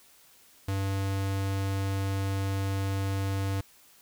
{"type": "tone", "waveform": "square", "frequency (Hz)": 97.5, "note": "G2", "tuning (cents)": -9, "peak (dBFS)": -28, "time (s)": [0.68, 3.61], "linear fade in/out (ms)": 5, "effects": ["white hiss -58 dBFS RMS until 4.01 s"]}